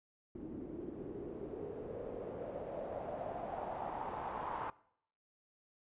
white noise with low-pass filter sweep, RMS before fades -43 dBFS, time 0.35-4.7 s, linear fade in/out 2 ms, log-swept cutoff 300 to 1000 Hz, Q 4, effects noise-tail reverb RT60 0.7 s tail -21 dB re dry + resampled to 8000 Hz

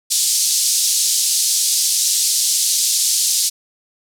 pink band-pass noise, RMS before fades -17 dBFS, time 0.1-3.5 s, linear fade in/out 20 ms, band 4500 to 11000 Hz, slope 24 dB/octave, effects none

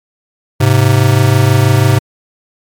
square tone pair together, 104.64 / 130.81 Hz, G#2 / C3, +14 / 0 cents, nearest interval major third, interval 386 cents, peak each -10 dBFS, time 0.6-1.99 s, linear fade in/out 10 ms, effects MP3 96 kbps

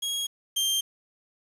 sawtooth tone pair in turn, 3292 / 3172 Hz, G#7 / G7, -16 / +20 cents, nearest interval minor second, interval 64 cents, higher first, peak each -24 / -20 dBFS, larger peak second, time 0.02-0.27 / 0.56-0.81 s, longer neither, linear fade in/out 10 ms, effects resampled to 32000 Hz + 8-bit

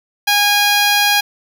10% pulse tone, 820 Hz, G#5, 22 cents flat, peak -3 dBFS, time 0.27-1.21 s, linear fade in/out 10 ms, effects 7-bit

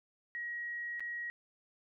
sine tone with dropouts, 1900 Hz, A#6, 33 cents sharp, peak -37 dBFS, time 0.35-1.3 s, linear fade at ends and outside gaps 0 ms, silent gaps 0.996-1.005 s, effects none

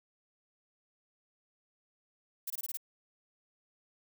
violet noise bursts, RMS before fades -37 dBFS, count 6, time 2.47-2.772 s, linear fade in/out 5 ms, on 32 ms, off 22 ms, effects none

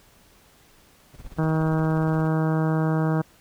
brown noise with tremolo, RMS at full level -38 dBFS, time 1.13-2.3 s, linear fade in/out 20 ms, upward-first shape sine, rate 17 Hz, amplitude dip 95%
harmonic tone, 158.5 Hz, D#3, 32 cents sharp, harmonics 1 / 2 / 3 / 4 / 5 / 6 / 7 / 8 / 9 / 10, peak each -21 / -27 / -31 / -33 / -35 / -37 / -38 / -39 / -40 / -41 dBFS, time 1.38-3.22 s, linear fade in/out 10 ms
effects pink hiss -56 dBFS RMS until 3.4 s

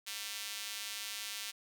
square tone with high-pass filter, 104.9 Hz, G#2, 18 cents sharp, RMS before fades -42 dBFS, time 0.06-1.52 s, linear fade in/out 20 ms, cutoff 3100 Hz, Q 1, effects 10-bit

